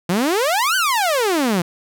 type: exponential two-way sweep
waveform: sawtooth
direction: up then down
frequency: 164.81 to 1568 to 164.81 Hz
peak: -12 dBFS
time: 0.09-1.62 s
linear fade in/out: 5 ms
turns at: 0.76 s
effects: none